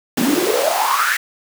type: noise with high-pass filter sweep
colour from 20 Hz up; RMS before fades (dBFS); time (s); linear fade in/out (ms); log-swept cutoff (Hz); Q
pink; -17; 0.17-1.17; 5; 210 to 1800; 8.3
effects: none